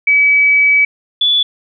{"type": "tone pair in turn", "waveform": "sine", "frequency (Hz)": [2285, 3447], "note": ["D7", "A7"], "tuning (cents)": [-48, -36], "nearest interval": "perfect fifth", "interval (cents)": 712, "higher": "second", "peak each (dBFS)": [-7, -9], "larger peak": "first", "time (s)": [[0.07, 0.85], [1.21, 1.43]], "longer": "first", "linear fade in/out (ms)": 5, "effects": []}